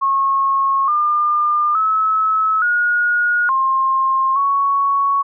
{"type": "tone with pitch steps", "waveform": "sine", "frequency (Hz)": [1090, 1203, 1295, 1442, 1063, 1113], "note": ["C#6", "D6", "E6", "F#6", "C6", "C#6"], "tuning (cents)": [-29, 41, -31, -45, 27, 7], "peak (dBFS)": -13, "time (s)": [0.01, 5.23], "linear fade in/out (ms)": 20, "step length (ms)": 870, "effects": []}